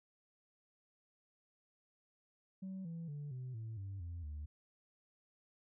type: tone with pitch steps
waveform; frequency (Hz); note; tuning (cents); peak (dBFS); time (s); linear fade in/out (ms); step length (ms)
sine; 190 / 166.36 / 145.67 / 127.54 / 111.68 / 97.78 / 85.62 / 74.97; F#3 / E3 / D3 / C3 / A2 / G2 / F2 / D2; +46 / +16 / -14 / -44 / +26 / -4 / -34 / +36; -40; 2.62-4.46; 10; 230
effects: tanh soft clip ceiling -40 dBFS